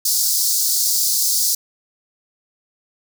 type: high-pass noise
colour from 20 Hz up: pink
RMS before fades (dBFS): -18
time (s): 0.05-1.55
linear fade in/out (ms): 5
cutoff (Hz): 4500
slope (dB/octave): 48
effects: none